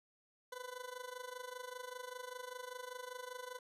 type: tone with amplitude modulation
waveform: 20% pulse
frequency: 501 Hz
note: B4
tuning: 25 cents sharp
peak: -37 dBFS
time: 0.52-3.59 s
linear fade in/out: 5 ms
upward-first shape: sine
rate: 25.1 Hz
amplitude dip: 80%
effects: resampled to 32000 Hz